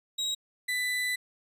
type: tone pair in turn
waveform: 35% pulse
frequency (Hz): 3821 / 1992.2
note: A#7 / B6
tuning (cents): +42 / +15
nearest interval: major seventh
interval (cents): 1127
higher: first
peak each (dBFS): -26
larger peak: neither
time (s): 0.18-0.35 / 0.68-1.16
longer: second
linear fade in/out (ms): 10
effects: resampled to 32000 Hz